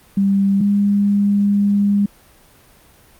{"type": "tone pair in turn", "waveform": "sine", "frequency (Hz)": [197.1, 202.4], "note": ["G3", "G#3"], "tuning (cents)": [10, -44], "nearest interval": "unison", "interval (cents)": 46, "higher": "second", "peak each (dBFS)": -12, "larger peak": "neither", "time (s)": [[0.17, 0.61], [0.61, 2.06]], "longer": "second", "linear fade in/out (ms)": 5, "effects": ["pink hiss -49 dBFS RMS until 3.19 s", "Opus 32 kbps"]}